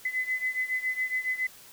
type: beating tone pair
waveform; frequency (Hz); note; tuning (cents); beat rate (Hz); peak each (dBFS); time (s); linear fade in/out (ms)
sine; 2020 / 2027.2; B6 / B6; +39 / +45; 7.2; -29 / -32; 0.05-1.47; 5
effects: white hiss -51 dBFS RMS until 1.72 s